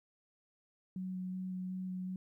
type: tone with vibrato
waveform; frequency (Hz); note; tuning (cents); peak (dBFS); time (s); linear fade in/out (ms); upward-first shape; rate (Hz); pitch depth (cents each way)
sine; 185; F#3; 0; -37; 0.96-2.16; 2; square; 2.7; 8
effects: 13-bit